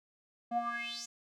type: tone with band-pass filter sweep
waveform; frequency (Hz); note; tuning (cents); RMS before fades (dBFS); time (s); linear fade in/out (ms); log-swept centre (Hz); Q
square; 235.8; A#3; +20; -37; 0.51-1.06; 10; 540 to 6900; 6.3
effects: none